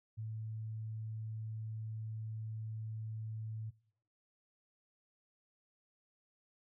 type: tone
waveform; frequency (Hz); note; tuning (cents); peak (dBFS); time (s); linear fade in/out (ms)
sine; 110; A2; 0; -39; 0.17-3.71; 20
effects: noise-tail reverb RT60 0.8 s tail -25 dB re dry